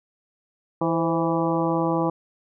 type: harmonic tone with a mistuned harmonic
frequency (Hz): 164.81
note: E3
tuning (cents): 0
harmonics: 1 / 2 / 3 / 4 / 5 / 6 / 7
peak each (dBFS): -27 / -24 / -27 / -31 / -29 / -30 / -32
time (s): 0.81-2.1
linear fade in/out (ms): 5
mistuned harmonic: 3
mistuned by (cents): +62
effects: none